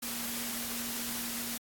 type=tone in noise; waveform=sine; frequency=236.3 Hz; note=A#3; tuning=24 cents sharp; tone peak=-43 dBFS; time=0.02-1.58 s; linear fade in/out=10 ms; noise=white; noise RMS=-37 dBFS; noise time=0.02-1.58 s; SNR=-9 dB; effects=AAC 64 kbps